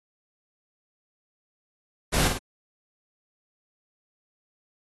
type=noise with echo; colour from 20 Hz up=pink; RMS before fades=-24 dBFS; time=2.12-2.29 s; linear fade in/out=20 ms; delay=51 ms; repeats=2; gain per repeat=-5 dB; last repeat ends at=2.392 s; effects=AAC 32 kbps